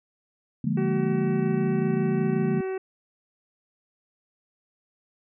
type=chord; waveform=sine; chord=Bb dominant seventh; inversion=first; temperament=equal; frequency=146.83 / 174.61 / 207.7 / 233.1 Hz; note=D3 / F3 / Ab3 / Bb3; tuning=0 / 0 / 0 / 0 cents; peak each=-28 dBFS; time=0.64-2.61 s; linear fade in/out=5 ms
type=harmonic tone; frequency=378.9 Hz; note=F#4; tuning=41 cents sharp; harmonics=1 / 2 / 3 / 4 / 5 / 6 / 7; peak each=-27 / -40 / -46 / -45 / -46 / -51 / -49 dBFS; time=0.77-2.78 s; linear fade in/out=5 ms
effects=none